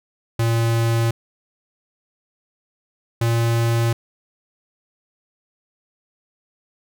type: tone pair in turn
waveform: square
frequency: 115.3 / 116.1 Hz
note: A#2 / A#2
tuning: -19 / -7 cents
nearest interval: unison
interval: 12 cents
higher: second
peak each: -17 dBFS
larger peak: neither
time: 0.39-1.11 / 3.21-3.93 s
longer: neither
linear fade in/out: 5 ms
effects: none